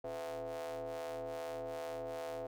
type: ring-modulated tone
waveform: 40% pulse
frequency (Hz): 77.9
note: D#2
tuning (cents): +3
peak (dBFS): -36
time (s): 0.04-2.47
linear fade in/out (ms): 5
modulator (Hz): 583
effects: none